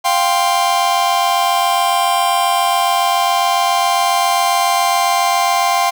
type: chord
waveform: 45% pulse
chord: F suspended second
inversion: none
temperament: just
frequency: 698.5 / 785.8 / 1047.7 Hz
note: F5 / G5 / C6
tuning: 0 / +4 / +2 cents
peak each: -17 dBFS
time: 0.04-5.91 s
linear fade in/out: 20 ms
effects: none